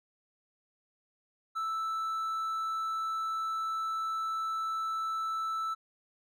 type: tone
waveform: triangle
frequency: 1318.5 Hz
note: E6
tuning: in tune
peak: -29 dBFS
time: 1.55-5.75 s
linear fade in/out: 20 ms
effects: none